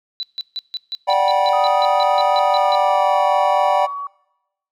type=tone bursts; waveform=sine; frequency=3971 Hz; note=B7; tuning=9 cents sharp; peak=-22 dBFS; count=15; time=0.2-2.75 s; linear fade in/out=0 ms; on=30 ms; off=150 ms
type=chord; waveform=triangle; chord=G major seventh; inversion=second; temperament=equal with one note detuned; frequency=587.3 / 740 / 784 / 969.7 Hz; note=D5 / F#5 / G5 / B5; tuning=0 / 0 / 0 / -32 cents; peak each=-17 dBFS; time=1.07-3.87 s; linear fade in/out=20 ms
type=tone with pitch glide; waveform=sine; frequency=1244.5 to 1128.1 Hz; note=D#6 to C#6; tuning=0 to +30 cents; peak=-24 dBFS; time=1.53-4.07 s; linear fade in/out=2 ms; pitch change=-170 cents; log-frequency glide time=2.47-3.22 s
effects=noise-tail reverb RT60 0.9 s tail -23 dB re dry